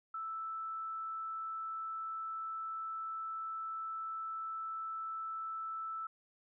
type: tone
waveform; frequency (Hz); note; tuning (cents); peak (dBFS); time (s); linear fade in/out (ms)
sine; 1318.5; E6; 0; -38; 0.14-6.07; 5
effects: none